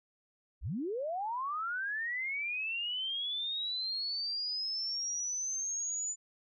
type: linear sweep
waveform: sine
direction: up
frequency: 34.73 to 7040 Hz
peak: -33 dBFS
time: 0.61-6.16 s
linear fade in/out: 50 ms
effects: none